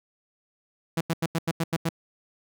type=tone bursts; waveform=sawtooth; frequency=164.81 Hz; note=E3; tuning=in tune; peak=-19 dBFS; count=8; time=0.97-1.891 s; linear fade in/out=5 ms; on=39 ms; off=87 ms; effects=none